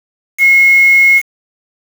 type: tone with quantisation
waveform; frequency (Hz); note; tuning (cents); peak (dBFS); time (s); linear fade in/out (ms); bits
sine; 2166; C#7; -41; -4; 0.38-1.22; 50; 4
effects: none